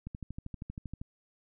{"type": "click train", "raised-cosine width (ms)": 5, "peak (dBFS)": -27, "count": 13, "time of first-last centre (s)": [0.07, 1.015], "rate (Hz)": 12.7, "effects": []}